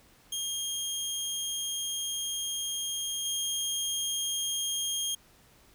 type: tone with level steps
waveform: 20% pulse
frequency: 3231 Hz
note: G#7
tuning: 48 cents flat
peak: -26 / -24 dBFS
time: 0.32-5.15 s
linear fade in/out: 5 ms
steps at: 3.25 s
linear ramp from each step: 5 ms
effects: pink hiss -60 dBFS RMS until 5.74 s